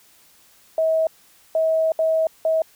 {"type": "tone bursts at uneven times", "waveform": "sine", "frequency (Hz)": 642, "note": "E5", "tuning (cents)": -46, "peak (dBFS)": -16, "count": 4, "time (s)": [[0.78, 1.07], [1.55, 1.92], [1.99, 2.27], [2.45, 2.62]], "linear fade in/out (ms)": 2, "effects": ["white hiss -54 dBFS RMS until 2.75 s"]}